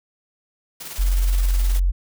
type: noise with tremolo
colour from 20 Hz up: white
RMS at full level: -33 dBFS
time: 0.8-1.8 s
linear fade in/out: 10 ms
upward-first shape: square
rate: 19 Hz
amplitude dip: 40%
type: tone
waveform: sine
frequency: 45 Hz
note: F#1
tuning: 47 cents flat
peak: -15 dBFS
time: 0.98-1.92 s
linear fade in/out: 20 ms
effects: none